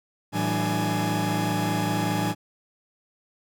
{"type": "tone cluster", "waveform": "40% pulse", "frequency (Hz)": [111.2, 165.1, 190.2, 298.5, 835], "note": ["A2", "E3", "F#3", "D4", "G#5"], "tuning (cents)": [19, 3, 48, 28, 9], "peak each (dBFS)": -29, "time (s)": [0.32, 2.35], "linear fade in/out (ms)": 50, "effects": []}